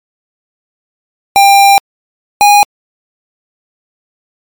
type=tone pair in turn; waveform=square; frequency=795 / 820.7 Hz; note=G5 / G#5; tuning=+24 / -21 cents; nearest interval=minor second; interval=55 cents; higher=second; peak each=-3 dBFS; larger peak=neither; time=1.36-1.78 / 2.41-2.63 s; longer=first; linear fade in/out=0 ms; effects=MP3 96 kbps